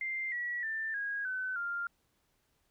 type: tone with pitch steps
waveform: sine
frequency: 2093 / 1930.4 / 1780.4 / 1642.1 / 1514.6 / 1396.9 Hz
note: C7 / B6 / A6 / G#6 / F#6 / F6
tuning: 0 / -40 / +20 / -20 / +40 / 0 cents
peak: -33 dBFS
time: 0.01-1.87 s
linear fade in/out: 2 ms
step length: 310 ms
effects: pink hiss -75 dBFS RMS until 2.7 s